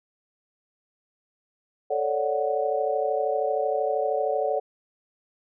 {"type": "chord", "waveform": "sine", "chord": "D major seventh", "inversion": "second", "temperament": "equal", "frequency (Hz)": [440, 554.4, 587.3, 740], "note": ["A4", "C#5", "D5", "F#5"], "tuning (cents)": [0, 0, 0, 0], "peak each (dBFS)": -28, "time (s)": [1.9, 4.6], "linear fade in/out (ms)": 10, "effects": []}